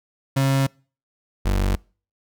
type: tone pair in turn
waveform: 35% pulse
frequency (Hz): 135.8 / 48.01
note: C#3 / G1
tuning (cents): -35 / -35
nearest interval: octave + tritone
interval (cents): 1800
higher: first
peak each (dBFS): -15 / -16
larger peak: first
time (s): 0.36-0.67 / 1.45-1.76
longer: neither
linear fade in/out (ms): 10
effects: noise-tail reverb RT60 0.4 s tail -26 dB re dry